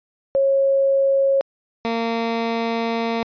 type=tone pair in turn; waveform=sine / 15% pulse; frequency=546 / 229.6 Hz; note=C#5 / A#3; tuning=-26 / -26 cents; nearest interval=octave + minor third; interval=1500 cents; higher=first; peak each=-14 dBFS; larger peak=neither; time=0.35-1.41 / 1.85-3.23 s; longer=second; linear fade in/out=0 ms; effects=resampled to 11025 Hz